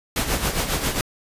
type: noise with tremolo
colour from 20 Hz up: pink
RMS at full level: -21 dBFS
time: 0.16-1.01 s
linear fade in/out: 2 ms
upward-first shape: sine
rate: 7.4 Hz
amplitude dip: 60%
effects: resampled to 32000 Hz